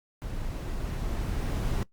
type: noise with level ramp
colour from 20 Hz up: brown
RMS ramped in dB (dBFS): -35 to -27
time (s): 0.22-1.83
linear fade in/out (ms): 0
effects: noise-tail reverb RT60 0.1 s tail -21 dB re dry + Opus 48 kbps